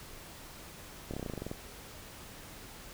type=slowing click train; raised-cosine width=2 ms; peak=-24 dBFS; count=12; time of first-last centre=1.11-1.514 s; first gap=27 ms; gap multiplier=1.06; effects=pink hiss -49 dBFS RMS until 2.93 s